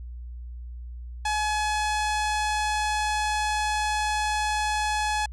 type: tone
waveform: sawtooth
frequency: 848 Hz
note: G#5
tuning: 36 cents sharp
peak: -20 dBFS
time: 1.25-5.26 s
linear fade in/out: 5 ms
effects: added 60 Hz sine -35 dBFS peak until 5.32 s + resampled to 22050 Hz